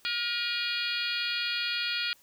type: harmonic tone with a mistuned harmonic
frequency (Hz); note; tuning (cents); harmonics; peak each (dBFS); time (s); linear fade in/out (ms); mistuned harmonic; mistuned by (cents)
474.7; A#4; +31; 3 / 4 / 5 / 6 / 7 / 8 / 9 / 10; -35 / -40 / -34 / -38 / -35 / -42 / -36 / -40; 0.05-2.13; 0; 5; +44
effects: white hiss -61 dBFS RMS until 2.22 s